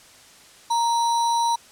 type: tone with sample-and-hold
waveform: sine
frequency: 932.3 Hz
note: A#5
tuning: in tune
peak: -18 dBFS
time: 0.7-1.56 s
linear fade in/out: 10 ms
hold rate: 4900 Hz
effects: white hiss -49 dBFS RMS until 1.71 s + low-pass 9000 Hz 12 dB/octave